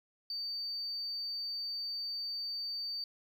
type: tone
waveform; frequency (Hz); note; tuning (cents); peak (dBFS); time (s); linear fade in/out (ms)
triangle; 4600; D8; -37; -33; 0.3-3.04; 2
effects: tanh soft clip ceiling -33 dBFS + 12-bit